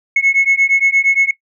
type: beating tone pair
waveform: sine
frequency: 2185 / 2193.6 Hz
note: C#7 / C#7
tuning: -26 / -19 cents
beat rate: 8.6 Hz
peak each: -12 dBFS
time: 0.16-1.31 s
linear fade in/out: 5 ms
effects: noise-tail reverb RT60 0.1 s tail -18 dB re dry + tanh soft clip ceiling -5 dBFS